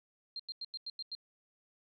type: tone bursts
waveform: sine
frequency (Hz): 4186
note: C8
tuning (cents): 0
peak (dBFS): -38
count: 7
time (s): 0.36-1.151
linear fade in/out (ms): 2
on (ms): 35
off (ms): 91
effects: none